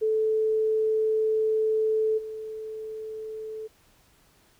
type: tone with level steps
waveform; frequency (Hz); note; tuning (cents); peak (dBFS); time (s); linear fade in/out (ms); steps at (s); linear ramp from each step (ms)
sine; 436.8; A4; -13; -21 / -33; 0.01-3.68; 20; 2.17; 20
effects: pink hiss -61 dBFS RMS until 4.59 s